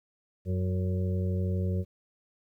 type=harmonic tone with a mistuned harmonic; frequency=92.2 Hz; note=F#2; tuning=6 cents flat; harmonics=1 / 2 / 4 / 5 / 6; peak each=-27 / -33 / -39 / -41 / -43 dBFS; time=0.45-1.85 s; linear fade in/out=50 ms; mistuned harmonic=6; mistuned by=+16 cents; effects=11-bit